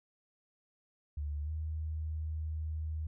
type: tone with pitch glide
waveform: sine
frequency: 73.42 to 78.24 Hz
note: D2 to D#2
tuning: 0 to +10 cents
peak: -34 dBFS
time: 1.17-3.07 s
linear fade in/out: 5 ms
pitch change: +110 cents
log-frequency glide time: 1.43-1.5 s
effects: none